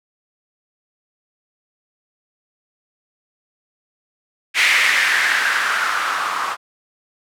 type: noise with low-pass filter sweep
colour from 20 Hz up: violet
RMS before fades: -18 dBFS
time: 4.54-6.57 s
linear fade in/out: 50 ms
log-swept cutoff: 2200 to 1100 Hz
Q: 3.7
effects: none